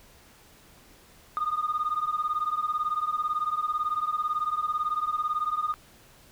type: beating tone pair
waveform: sine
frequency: 1216 / 1234 Hz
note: D#6 / D#6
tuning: -40 / -15 cents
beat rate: 18 Hz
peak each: -28 / -27 dBFS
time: 1.37-5.74 s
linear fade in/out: 0 ms
effects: tanh soft clip ceiling -20 dBFS + pink hiss -55 dBFS RMS until 6.31 s